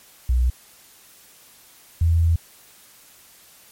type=tone pair in turn; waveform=sine; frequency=61.74 / 83.08 Hz; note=B1 / E2; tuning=0 / +14 cents; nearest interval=perfect fourth; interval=514 cents; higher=second; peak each=-15 / -14 dBFS; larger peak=second; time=0.29-0.5 / 2.01-2.36 s; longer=second; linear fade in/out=5 ms; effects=white hiss -50 dBFS RMS until 3.71 s + MP3 64 kbps